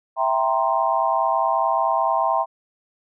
sine chord, C dominant seventh, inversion first, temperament equal with one note detuned, 659.3 / 784 / 937.2 / 1046.5 Hz, E5 / G5 / Bb5 / C6, 0 / 0 / +9 / 0 cents, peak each -23 dBFS, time 0.16-2.46 s, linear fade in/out 50 ms, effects none

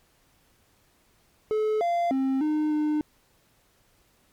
triangle tone with pitch steps, 430.8 / 690 / 266.4 / 305.2 / 302.6 Hz, A4 / F5 / C4 / D#4 / D#4, -37 / -21 / +31 / -33 / -48 cents, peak -20 dBFS, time 1.51-3.01 s, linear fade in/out 0 ms, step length 300 ms, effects pink hiss -64 dBFS RMS until 4.32 s + MP3 96 kbps

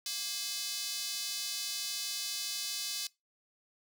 square tone with high-pass filter, 233.1 Hz, A#3, in tune, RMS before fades -37 dBFS, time 0.06-3.07 s, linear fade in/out 2 ms, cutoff 4500 Hz, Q 1.9, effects noise-tail reverb RT60 0.2 s tail -21 dB re dry

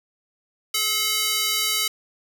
square tone with high-pass filter, 429.5 Hz, A4, 42 cents flat, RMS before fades -23 dBFS, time 0.74-1.88 s, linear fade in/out 5 ms, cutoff 3000 Hz, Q 0.9, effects none

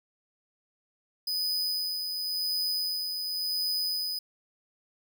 45% pulse tone with tremolo, 4994 Hz, D#8, 6 cents sharp, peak -26 dBFS, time 1.27-4.19 s, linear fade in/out 5 ms, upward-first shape sine, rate 0.92 Hz, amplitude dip 40%, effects none

